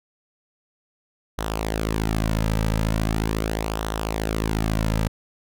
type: tone with flanger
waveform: sawtooth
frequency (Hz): 54.1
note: A1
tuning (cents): -29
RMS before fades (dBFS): -24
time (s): 1.38-5.08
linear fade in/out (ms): 5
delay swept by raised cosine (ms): 0.42 to 2.82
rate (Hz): 0.4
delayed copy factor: -0.6
effects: none